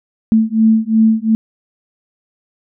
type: beating tone pair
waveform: sine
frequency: 220 / 222.8 Hz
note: A3 / A3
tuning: 0 / +22 cents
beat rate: 2.8 Hz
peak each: -12 dBFS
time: 0.32-1.35 s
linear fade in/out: 0 ms
effects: none